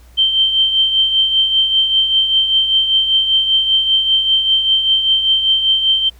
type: tone with tremolo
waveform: sine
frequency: 3126 Hz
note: G7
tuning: 6 cents flat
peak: -8 dBFS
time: 0.17-6.1 s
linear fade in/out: 20 ms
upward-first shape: triangle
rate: 5.1 Hz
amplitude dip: 60%
effects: added 60 Hz sine -41 dBFS peak until 6.19 s + pink hiss -51 dBFS RMS until 6.19 s